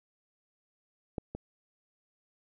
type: clicks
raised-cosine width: 2 ms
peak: -20 / -24 dBFS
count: 2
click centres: 1.182 / 1.35 s
effects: none

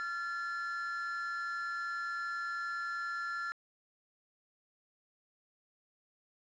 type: tone pair together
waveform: triangle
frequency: 1375 / 1732.4 Hz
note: F6 / A6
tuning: -27 / -27 cents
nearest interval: major third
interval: 400 cents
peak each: -35 / -38 dBFS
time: 0-3.52 s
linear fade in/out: 0 ms
effects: resampled to 16000 Hz + 10-bit

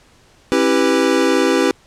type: chord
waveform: square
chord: C# half-diminished seventh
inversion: none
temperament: equal with one note detuned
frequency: 270.7 / 329.6 / 392 / 493.9 Hz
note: C#4 / E4 / G4 / B4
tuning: -41 / 0 / 0 / 0 cents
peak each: -19 dBFS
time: 0.52-1.71 s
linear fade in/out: 0 ms
effects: pink hiss -51 dBFS RMS until 1.86 s + low-pass 8000 Hz 12 dB/octave

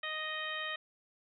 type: harmonic tone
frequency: 622.3 Hz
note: D#5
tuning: in tune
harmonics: 1 / 2 / 3 / 4 / 5 / 6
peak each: -46 / -43 / -39 / -45 / -43 / -45 dBFS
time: 0.03-0.76 s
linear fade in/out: 5 ms
effects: none

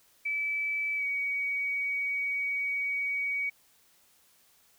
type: tone with pitch glide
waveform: sine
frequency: 2305 to 2256 Hz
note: D7 to C#7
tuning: -33 to +30 cents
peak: -28 dBFS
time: 0.25-3.5 s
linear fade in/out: 10 ms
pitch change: -37 cents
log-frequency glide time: 0.96-1.04 s
effects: white hiss -64 dBFS RMS until 4.78 s

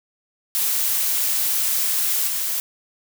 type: noise with level steps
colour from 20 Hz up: blue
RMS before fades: -21 / -24 dBFS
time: 0.55-2.6 s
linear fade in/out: 0 ms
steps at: 2.27 s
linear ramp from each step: 10 ms
effects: none

